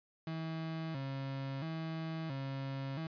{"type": "tone with vibrato", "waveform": "35% pulse", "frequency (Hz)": 148, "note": "D3", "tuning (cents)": 14, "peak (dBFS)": -36, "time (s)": [0.27, 3.07], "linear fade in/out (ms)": 2, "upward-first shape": "square", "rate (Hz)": 0.74, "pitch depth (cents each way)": 150, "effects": ["resampled to 11025 Hz"]}